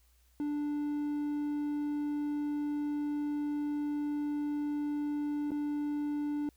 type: tone with dropouts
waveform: triangle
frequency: 293.7 Hz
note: D4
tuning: in tune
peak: -29 dBFS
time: 0.4-6.49 s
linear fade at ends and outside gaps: 1 ms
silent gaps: 5.507-5.517 s
effects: added 60 Hz sine -64 dBFS peak until 6.56 s + white hiss -71 dBFS RMS until 6.56 s